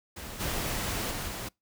pink noise with level steps, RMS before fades -41 / -32 / -35 / -37 dBFS, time 0.16-1.49 s, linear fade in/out 10 ms, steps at 0.39 / 1.1 / 1.27 s, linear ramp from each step 20 ms, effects noise-tail reverb RT60 0.2 s tail -26 dB re dry

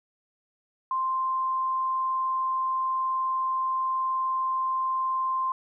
sine tone, 1046.5 Hz, C6, in tune, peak -24 dBFS, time 0.91-5.52 s, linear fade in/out 2 ms, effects none

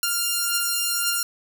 5% pulse beating tone pair, 1396.9 / 1398.8 Hz, F6 / F6, 0 / +2 cents, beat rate 1.9 Hz, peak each -11 / -16 dBFS, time 0.03-1.23 s, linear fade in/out 2 ms, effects none

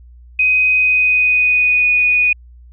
sine tone with pitch glide, 2510 to 2473 Hz, D#7 to D#7, +15 to -11 cents, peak -10 dBFS, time 0.39-2.33 s, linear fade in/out 5 ms, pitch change -26 cents, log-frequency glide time 0.72-1.96 s, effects added 60 Hz sine -38 dBFS peak until 2.72 s

